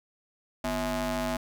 sawtooth ring-modulated tone, 200 Hz, G3, 35 cents sharp, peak -21 dBFS, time 0.64-1.37 s, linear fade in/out 5 ms, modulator 447 Hz, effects 10-bit

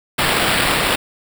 white noise with sample-and-hold, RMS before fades -17 dBFS, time 0.18-0.96 s, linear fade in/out 10 ms, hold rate 6300 Hz, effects none

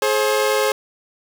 sawtooth tone pair together, 423.8 / 534 Hz, G#4 / C5, +35 / +35 cents, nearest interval major third, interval 400 cents, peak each -15 dBFS, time 0.02-0.72 s, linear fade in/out 2 ms, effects none

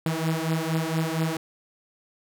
sawtooth beating tone pair, 159.1 / 163.4 Hz, D#3 / E3, +39 / -15 cents, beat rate 4.3 Hz, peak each -23 / -23 dBFS, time 0.06-1.37 s, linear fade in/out 2 ms, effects none

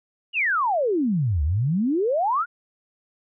sine exponential two-way sweep, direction down then up, 2960 to 69.5 to 1481 Hz, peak -19 dBFS, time 0.33-2.46 s, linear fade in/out 50 ms, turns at 1.43 s, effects none

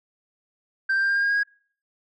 sine tone with pitch steps, 1568 / 1578.9 / 1589.9 / 1600.9 / 1612.1 / 1623.3 / 1634.6 / 1646 Hz, G6 / G6 / G6 / G6 / G6 / G#6 / G#6 / G#6, 0 / +12 / +24 / +36 / +48 / -40 / -28 / -16 cents, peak -17 dBFS, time 0.89-1.434 s, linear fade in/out 10 ms, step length 68 ms, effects noise-tail reverb RT60 0.5 s tail -26 dB re dry + tanh soft clip ceiling -18 dBFS

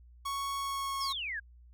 45% pulse tone with pitch glide, 1108.7 to 1094.7 Hz, C#6 to C#6, 0 to -22 cents, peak -33 dBFS, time 0.25-1.13 s, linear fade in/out 10 ms, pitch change -22 cents, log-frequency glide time 0.58-0.99 s
sine exponential sweep, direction down, 5588 to 1568 Hz, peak -34 dBFS, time 1-1.4 s, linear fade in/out 10 ms
effects added 60 Hz sine -53 dBFS peak until 1.73 s

